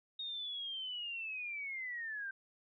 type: linear sweep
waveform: sine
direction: down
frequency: 3729 to 1551 Hz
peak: -39 dBFS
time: 0.19-2.31 s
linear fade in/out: 5 ms
effects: none